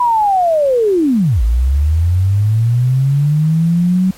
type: linear two-way sweep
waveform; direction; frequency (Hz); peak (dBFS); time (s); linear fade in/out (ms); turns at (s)
sine; down then up; 994 to 53.2 to 189.1; -9; 0-4.11; 5; 1.42
effects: pink hiss -40 dBFS RMS until 4.17 s + MP3 64 kbps